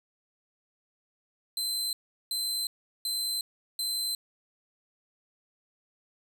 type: tone bursts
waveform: sawtooth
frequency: 4075 Hz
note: C8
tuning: 47 cents flat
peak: -26 dBFS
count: 4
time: 1.57-4.15 s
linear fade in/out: 2 ms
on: 360 ms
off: 380 ms
effects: none